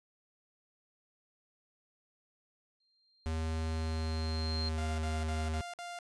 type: tone with exponential growth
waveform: sine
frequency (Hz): 4186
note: C8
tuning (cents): 0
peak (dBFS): -35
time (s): 2.8-4.69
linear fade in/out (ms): 5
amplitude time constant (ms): 410
type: tone with pitch glide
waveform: square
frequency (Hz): 80.1 to 78.95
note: E2 to D#2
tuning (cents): -49 to +26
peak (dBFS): -33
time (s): 3.26-5.61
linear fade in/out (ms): 0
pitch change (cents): -25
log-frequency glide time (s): 3.67-5.06
type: tone bursts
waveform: sawtooth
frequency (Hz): 698.5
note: F5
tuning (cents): 0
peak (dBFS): -37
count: 5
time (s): 4.78-5.988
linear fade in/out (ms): 0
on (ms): 200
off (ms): 52
effects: resampled to 22050 Hz